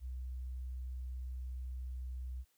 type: tone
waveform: sine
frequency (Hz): 63.2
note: B1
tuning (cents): +41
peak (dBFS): -39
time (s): 0-2.45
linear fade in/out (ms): 50
effects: white hiss -75 dBFS RMS until 2.57 s